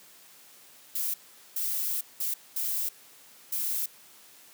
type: noise bursts at uneven times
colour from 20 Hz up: violet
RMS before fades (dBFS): -30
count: 5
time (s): 0.95-1.14 / 1.56-2.01 / 2.2-2.34 / 2.56-2.89 / 3.52-3.86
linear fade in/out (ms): 5
effects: white hiss -54 dBFS RMS until 4.53 s + high-pass 150 Hz 12 dB/octave